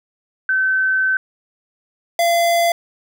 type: tone pair in turn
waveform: sine / square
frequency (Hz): 1533 / 682.9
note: G6 / F5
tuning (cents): -39 / -39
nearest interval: octave + major second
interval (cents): 1400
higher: first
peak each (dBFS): -14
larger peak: neither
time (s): 0.49-1.17 / 2.19-2.72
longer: first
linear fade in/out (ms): 2
effects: none